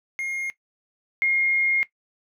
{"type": "tone pair in turn", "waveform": ["triangle", "sine"], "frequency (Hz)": [2137, 2137], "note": ["C7", "C7"], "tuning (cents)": [36, 36], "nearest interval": "unison", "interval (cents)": 0, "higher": "neither", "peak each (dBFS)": [-24, -18], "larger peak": "second", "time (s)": [[0.19, 0.5], [1.22, 1.83]], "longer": "second", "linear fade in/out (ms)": 0, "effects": ["noise-tail reverb RT60 0.1 s tail -17 dB re dry"]}